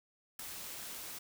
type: noise with ADSR envelope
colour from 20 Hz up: white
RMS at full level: -40 dBFS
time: 0.39-1.19 s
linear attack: 5 ms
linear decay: 4 ms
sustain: -5 dB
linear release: 9 ms
effects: none